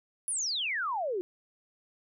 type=exponential sweep; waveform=sine; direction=down; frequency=10780 to 345.4 Hz; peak=-29 dBFS; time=0.28-1.21 s; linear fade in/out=0 ms; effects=none